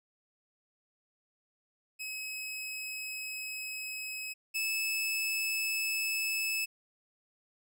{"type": "tone pair in turn", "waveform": "sawtooth", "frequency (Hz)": [2558, 2609], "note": ["D#7", "E7"], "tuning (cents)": [47, -18], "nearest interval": "unison", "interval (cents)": 35, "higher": "second", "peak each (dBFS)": [-34, -27], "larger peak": "second", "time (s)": [[1.99, 4.34], [4.54, 6.66]], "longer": "first", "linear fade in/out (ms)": 20, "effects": []}